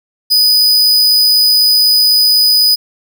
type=tone; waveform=45% pulse; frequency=4978 Hz; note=D#8; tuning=in tune; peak=-6 dBFS; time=0.3-2.76 s; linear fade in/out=20 ms; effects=none